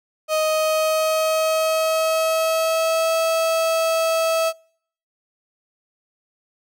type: tone with pitch glide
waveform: 35% pulse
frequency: 625 to 651.5 Hz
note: D#5 to E5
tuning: +8 to -20 cents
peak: -16 dBFS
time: 0.28-4.53 s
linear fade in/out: 50 ms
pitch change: +72 cents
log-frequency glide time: 0.43-3.14 s
effects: noise-tail reverb RT60 0.6 s tail -26 dB re dry